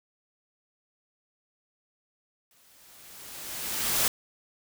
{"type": "noise with exponential growth", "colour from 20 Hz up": "white", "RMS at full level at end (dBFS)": -23, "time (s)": [2.51, 4.08], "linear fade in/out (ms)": 1, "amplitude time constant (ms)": 340, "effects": []}